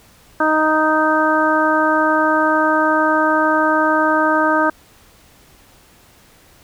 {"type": "harmonic tone", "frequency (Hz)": 311.1, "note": "D#4", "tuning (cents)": 0, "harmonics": [1, 2, 3, 4, 5], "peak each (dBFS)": [-19, -19, -19, -19, -19], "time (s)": [0.4, 4.7], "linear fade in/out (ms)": 5, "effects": ["pink hiss -49 dBFS RMS until 6.63 s"]}